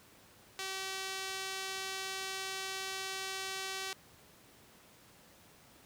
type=tone with band-pass filter; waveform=sawtooth; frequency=383 Hz; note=G4; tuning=40 cents flat; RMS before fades=-40 dBFS; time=0.59-3.93 s; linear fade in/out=0 ms; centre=4600 Hz; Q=0.68; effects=pink hiss -60 dBFS RMS until 5.85 s + high-pass 80 Hz 12 dB/octave